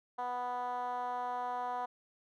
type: tone with band-pass filter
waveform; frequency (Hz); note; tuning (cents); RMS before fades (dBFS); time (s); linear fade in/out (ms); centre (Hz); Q
10% pulse; 246.9; B3; 0; -37; 0.18-1.86; 10; 850; 4.6
effects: none